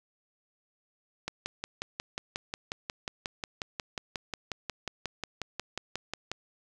click train, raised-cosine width 0.2 ms, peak -16 dBFS, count 29, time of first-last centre 1.28-6.316 s, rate 5.56 Hz, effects none

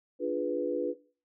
sine chord, D diminished seventh, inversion none, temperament equal, 293.7 / 349.2 / 415.3 / 493.9 Hz, D4 / F4 / Ab4 / Cb5, 0 / 0 / 0 / 0 cents, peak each -34 / -34 / -36 / -31 dBFS, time 0.19-0.95 s, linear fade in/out 50 ms, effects noise-tail reverb RT60 0.4 s tail -18 dB re dry

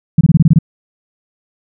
sine tone bursts, 160 Hz, D#3, 49 cents sharp, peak -3 dBFS, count 8, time 0.18-0.588 s, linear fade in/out 5 ms, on 30 ms, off 24 ms, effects none

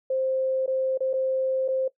sine tone with dropouts, 525 Hz, C5, 6 cents sharp, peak -22 dBFS, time 0.1-1.88 s, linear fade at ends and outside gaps 5 ms, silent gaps 0.662-0.677 / 0.976-1.005 / 1.132-1.137 / 1.68-1.685 s, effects noise-tail reverb RT60 0.1 s tail -19 dB re dry

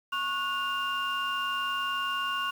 sine tone cluster, 1099 / 1459 / 2800 Hz, C#6 / F#6 / F7, -15 / -25 / +4 cents, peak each -30 / -32 / -32 dBFS, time 0.12-2.51 s, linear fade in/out 10 ms, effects tanh soft clip ceiling -22 dBFS + 8-bit

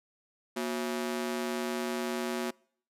sawtooth ring-modulated tone, 301.7 Hz, D4, 47 cents sharp, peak -24 dBFS, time 0.56-2.51 s, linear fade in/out 10 ms, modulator 65 Hz, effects noise-tail reverb RT60 0.6 s tail -26 dB re dry + resampled to 32000 Hz

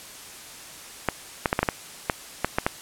clicks, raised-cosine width 0.5 ms, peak -5 dBFS, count 10, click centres 1.087 / 1.458 / 1.529 / 1.591 / 1.63 / 1.688 / 2.098 / 2.446 / 2.585 / 2.665 s, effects white hiss -42 dBFS RMS until 2.81 s + low-pass 11000 Hz 12 dB/octave

